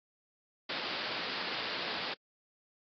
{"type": "low-pass noise", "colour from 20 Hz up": "white", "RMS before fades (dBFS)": -38, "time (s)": [0.69, 2.14], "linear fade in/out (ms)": 5, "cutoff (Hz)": 4900, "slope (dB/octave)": 96, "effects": ["high-pass 200 Hz 12 dB/octave", "AAC 32 kbps"]}